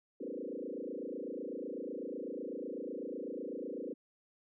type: tone with frequency modulation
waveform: sine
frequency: 382.2 Hz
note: G4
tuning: 44 cents flat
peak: -38 dBFS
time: 0.2-3.94 s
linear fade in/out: 10 ms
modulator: 28 Hz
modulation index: 4.9
effects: none